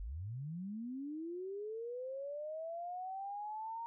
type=linear sweep; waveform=sine; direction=up; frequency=41.96 to 932.3 Hz; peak=-40 dBFS; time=0-3.86 s; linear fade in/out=0 ms; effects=none